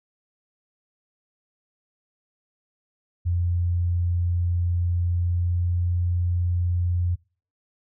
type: tone with pitch glide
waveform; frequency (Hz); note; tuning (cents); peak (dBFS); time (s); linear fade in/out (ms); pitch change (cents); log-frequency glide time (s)
sine; 87.31 to 87.97; F2 to F2; 0 to +13; -20; 3.25-7.16; 20; +13; 5.07-5.94
effects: noise-tail reverb RT60 0.4 s tail -25 dB re dry